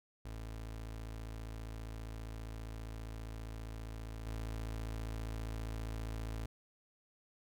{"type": "tone with level steps", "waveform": "30% pulse", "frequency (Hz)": 55, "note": "A1", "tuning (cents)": 0, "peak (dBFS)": [-40, -36], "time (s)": [0.25, 6.46], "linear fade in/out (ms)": 5, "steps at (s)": 4.26, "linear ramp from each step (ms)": 10, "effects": []}